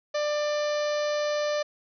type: harmonic tone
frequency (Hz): 594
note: D5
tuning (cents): +20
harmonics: 1 / 2 / 3 / 4 / 5 / 6 / 7 / 8 / 9 / 10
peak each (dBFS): -25 / -36 / -37 / -42 / -44 / -44 / -42 / -43 / -49 / -44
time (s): 0.14-1.63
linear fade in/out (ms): 10
effects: none